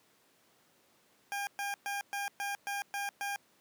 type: tone bursts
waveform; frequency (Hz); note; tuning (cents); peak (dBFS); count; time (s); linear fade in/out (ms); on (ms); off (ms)
20% pulse; 805; G5; +46; -29; 8; 1.32-3.36; 0; 150; 120
effects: pink hiss -67 dBFS RMS until 3.6 s + high-pass 200 Hz 12 dB/octave